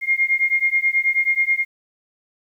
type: beating tone pair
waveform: sine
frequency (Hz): 2124 / 2133.3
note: C7 / C7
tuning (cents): +25 / +33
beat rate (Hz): 9.3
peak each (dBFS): -19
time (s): 0.01-1.65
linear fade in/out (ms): 50
effects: 9-bit